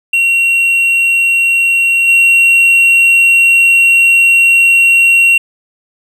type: tone with level steps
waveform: triangle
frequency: 2741 Hz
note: F7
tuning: 33 cents flat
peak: -6 / -3 dBFS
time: 0.13-5.38 s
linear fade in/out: 5 ms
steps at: 2.07 s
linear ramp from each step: 20 ms
effects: none